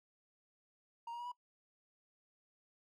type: tone with pitch steps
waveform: triangle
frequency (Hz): 932.3 / 947.5 / 963 / 978.7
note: A#5 / A#5 / B5 / B5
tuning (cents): 0 / +28 / -44 / -16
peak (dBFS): -40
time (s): 1.07-1.318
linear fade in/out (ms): 5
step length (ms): 62
effects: noise-tail reverb RT60 0.1 s tail -22 dB re dry